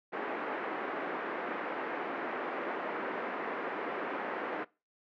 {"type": "band-pass noise", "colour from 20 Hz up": "pink", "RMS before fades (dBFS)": -37, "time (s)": [0.12, 4.65], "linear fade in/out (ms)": 20, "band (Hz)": [290, 2000], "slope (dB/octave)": 24, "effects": ["noise-tail reverb RT60 0.3 s tail -23 dB re dry"]}